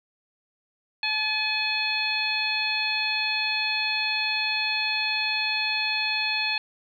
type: harmonic tone with a mistuned harmonic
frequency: 861 Hz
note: A5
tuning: 38 cents flat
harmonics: 1 / 2 / 3 / 4 / 5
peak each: -34 / -33 / -26 / -33 / -29 dBFS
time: 1.03-6.58 s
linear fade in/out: 2 ms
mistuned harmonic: 3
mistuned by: -36 cents
effects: 10-bit